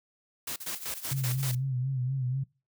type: noise bursts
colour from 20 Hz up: white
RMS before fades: -35 dBFS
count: 6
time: 0.47-1.516 s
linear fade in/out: 5 ms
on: 91 ms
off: 100 ms
type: noise with tremolo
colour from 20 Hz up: blue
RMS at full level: -38 dBFS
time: 0.6-1.55 s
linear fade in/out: 5 ms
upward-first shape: triangle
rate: 14 Hz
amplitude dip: 75%
type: tone with vibrato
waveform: sine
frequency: 130 Hz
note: C3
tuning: 11 cents flat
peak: -27 dBFS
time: 1.11-2.44 s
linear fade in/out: 10 ms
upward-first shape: sine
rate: 4.1 Hz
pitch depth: 80 cents each way
effects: noise-tail reverb RT60 0.3 s tail -23 dB re dry